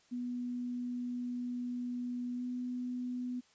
sine tone with pitch glide, 245.3 to 248.3 Hz, B3 to B3, -12 to +9 cents, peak -35 dBFS, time 0.11-3.41 s, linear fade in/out 20 ms, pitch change +21 cents, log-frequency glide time 2.36-2.43 s, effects white hiss -67 dBFS RMS until 3.54 s + resampled to 16000 Hz

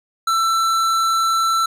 sine tone with hard clipping, 1335 Hz, E6, 22 cents sharp, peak -17 dBFS, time 0.27-1.66 s, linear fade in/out 5 ms, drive 14 dB, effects none

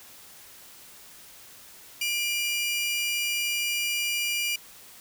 sawtooth tone pair together, 2387 / 2900 Hz, D7 / F#7, +28 / -35 cents, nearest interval minor third, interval 337 cents, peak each -24 / -27 dBFS, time 2.01-4.56 s, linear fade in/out 5 ms, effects white hiss -49 dBFS RMS until 5 s

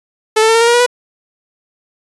sawtooth tone with pitch steps, 435.3 / 442.9 / 450.7 / 458.5 / 466.5 / 474.7 / 483 / 491.4 Hz, A4 / A4 / A4 / A#4 / A#4 / A#4 / B4 / B4, -19 / +11 / +42 / -29 / +1 / +31 / -39 / -9 cents, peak -4 dBFS, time 0.36-0.864 s, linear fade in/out 10 ms, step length 63 ms, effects resampled to 24000 Hz

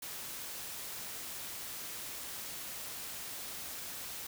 white noise, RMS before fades -43 dBFS, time 0.02-4.27 s, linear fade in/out 5 ms, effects none

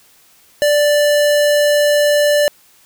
square tone, 587.3 Hz, D5, in tune, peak -11 dBFS, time 0.62-2.48 s, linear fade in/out 0 ms, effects white hiss -50 dBFS RMS until 2.85 s

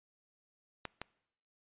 clicks, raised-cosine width 0.3 ms, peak -22 / -23 dBFS, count 2, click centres 0.853 / 1.016 s, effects noise-tail reverb RT60 0.8 s tail -23 dB re dry + resampled to 8000 Hz

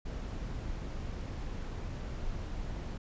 brown noise, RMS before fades -38 dBFS, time 0.05-2.98 s, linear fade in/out 10 ms, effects resampled to 16000 Hz

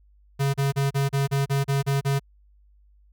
square tone bursts, 138.59 Hz, C#3, in tune, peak -21 dBFS, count 10, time 0.39-2.196 s, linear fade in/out 20 ms, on 150 ms, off 34 ms, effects added 50 Hz sine -54 dBFS peak until 3.12 s

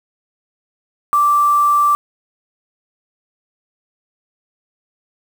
sine tone with quantisation, 1170 Hz, D6, 7 cents flat, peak -10 dBFS, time 1.13-1.95 s, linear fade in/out 0 ms, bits 5, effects none

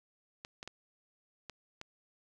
clicks, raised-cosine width 0.2 ms, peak -26 dBFS, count 5, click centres 0.449 / 0.629 / 0.676 / 1.497 / 1.814 s, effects none

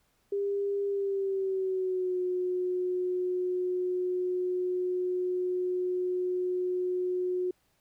sine tone with pitch glide, 400.8 to 363.3 Hz, G4 to F#4, +38 to -32 cents, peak -27 dBFS, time 0.32-7.51 s, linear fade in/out 5 ms, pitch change -170 cents, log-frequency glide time 0.87-2.19 s, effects pink hiss -71 dBFS RMS until 7.8 s

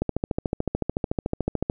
click train, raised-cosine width 2 ms, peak -10 dBFS, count 24, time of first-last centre 0.02-1.699 s, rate 13.7 Hz, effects none

